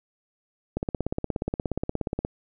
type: click train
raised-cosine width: 2 ms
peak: -13 dBFS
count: 26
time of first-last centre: 0.77-2.249 s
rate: 16.9 Hz
effects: none

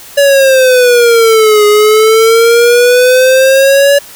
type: exponential two-way sweep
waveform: square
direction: down then up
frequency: 570 to 415.3 to 570 Hz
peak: -4 dBFS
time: 0.17-3.99 s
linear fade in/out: 10 ms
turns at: 1.66 s
effects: white hiss -32 dBFS RMS until 4.15 s

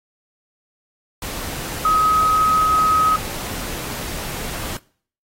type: tone in noise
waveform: sine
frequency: 1267 Hz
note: D#6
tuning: 31 cents sharp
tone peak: -13 dBFS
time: 1.85-3.16 s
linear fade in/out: 2 ms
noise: pink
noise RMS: -29 dBFS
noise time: 1.22-4.77 s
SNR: +13 dB
effects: noise-tail reverb RT60 0.5 s tail -22 dB re dry + AAC 48 kbps

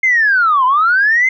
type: linear two-way sweep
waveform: sine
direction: down then up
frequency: 2125 to 987 to 2097 Hz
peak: -8 dBFS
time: 0.03-1.29 s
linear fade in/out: 5 ms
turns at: 0.65 s
effects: tanh soft clip ceiling -4 dBFS

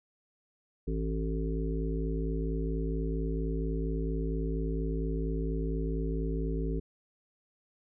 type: harmonic tone with a mistuned harmonic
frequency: 54.2 Hz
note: A1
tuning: 25 cents flat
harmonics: 1 / 3 / 5 / 7 / 8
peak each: -31 / -36 / -38 / -39 / -40 dBFS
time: 0.87-6.8 s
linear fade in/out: 10 ms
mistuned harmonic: 8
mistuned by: +40 cents
effects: none

